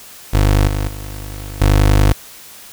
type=tone with level steps; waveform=25% pulse; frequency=50.5 Hz; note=G#1; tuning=48 cents flat; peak=-6 / -13 / -23 / -5 dBFS; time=0.33-2.13 s; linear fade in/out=10 ms; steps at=0.67 / 0.88 / 1.61 s; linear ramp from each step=5 ms; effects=white hiss -38 dBFS RMS until 2.72 s